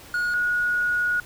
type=tone pair in turn; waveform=triangle / sine; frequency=1446 / 1451.4 Hz; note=F#6 / F#6; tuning=-40 / -34 cents; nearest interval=unison; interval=6 cents; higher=second; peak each=-20 dBFS; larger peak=neither; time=0.14-0.34 / 0.34-1.2 s; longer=second; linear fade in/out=2 ms; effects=pink hiss -45 dBFS RMS until 1.25 s